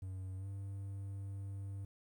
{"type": "tone with pitch glide", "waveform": "triangle", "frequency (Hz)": [94.1, 98.32], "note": ["F#2", "G2"], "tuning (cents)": [30, 6], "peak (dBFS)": -39, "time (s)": [0.02, 1.85], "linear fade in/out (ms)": 5, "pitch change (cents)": 76, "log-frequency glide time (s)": [0.37, 0.47], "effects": ["12-bit"]}